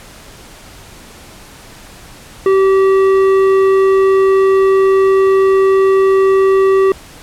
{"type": "tone with tanh clipping", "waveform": "triangle", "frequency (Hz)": 385.5, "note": "G4", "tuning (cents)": -29, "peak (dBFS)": -9, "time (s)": [2.46, 6.92], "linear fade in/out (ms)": 2, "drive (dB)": 15, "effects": ["pink hiss -37 dBFS RMS until 7.22 s", "low-pass 12000 Hz 12 dB/octave"]}